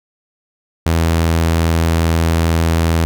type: tone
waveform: sawtooth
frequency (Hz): 82.41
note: E2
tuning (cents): 0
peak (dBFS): -8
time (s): 0.86-3.05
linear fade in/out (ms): 0
effects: none